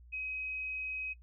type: tone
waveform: sine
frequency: 2533 Hz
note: D#7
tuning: 30 cents sharp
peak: -35 dBFS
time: 0.12-1.14 s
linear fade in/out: 20 ms
effects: noise-tail reverb RT60 0.1 s tail -21 dB re dry + added 60 Hz sine -53 dBFS peak until 1.22 s